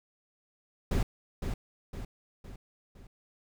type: noise with echo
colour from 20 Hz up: brown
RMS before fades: -27 dBFS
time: 0.91-1.03 s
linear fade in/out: 5 ms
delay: 510 ms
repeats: 4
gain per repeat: -6 dB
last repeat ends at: 3.07 s
effects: none